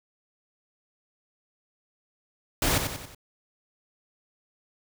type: noise with echo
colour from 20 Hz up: pink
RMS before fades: -24 dBFS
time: 2.62-2.78 s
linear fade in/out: 2 ms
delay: 92 ms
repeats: 4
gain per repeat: -6 dB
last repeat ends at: 3.148 s
effects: none